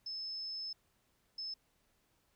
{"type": "tone bursts at uneven times", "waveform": "sine", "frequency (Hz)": 5230, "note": "E8", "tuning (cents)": -15, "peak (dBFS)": -39, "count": 2, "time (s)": [[0.06, 0.73], [1.38, 1.54]], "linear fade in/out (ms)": 5, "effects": ["pink hiss -75 dBFS RMS until 2.35 s"]}